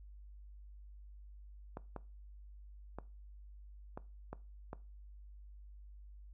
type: clicks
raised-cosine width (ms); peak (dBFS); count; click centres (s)
1; -29; 6; 1.771 / 1.963 / 2.986 / 3.975 / 4.33 / 4.731
effects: noise-tail reverb RT60 0.3 s tail -19 dB re dry + added 50 Hz sine -51 dBFS peak until 6.33 s